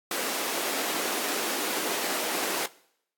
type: high-pass noise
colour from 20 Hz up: pink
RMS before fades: -30 dBFS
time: 0.11-2.66 s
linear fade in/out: 2 ms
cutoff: 280 Hz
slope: 24 dB/octave
effects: noise-tail reverb RT60 0.7 s tail -20 dB re dry + AAC 64 kbps